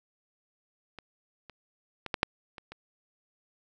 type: clicks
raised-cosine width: 0.3 ms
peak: -27 / -30 / -20 / -12 / -6 / -27 / -27 dBFS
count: 7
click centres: 0.987 / 1.497 / 2.063 / 2.142 / 2.231 / 2.582 / 2.72 s
effects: none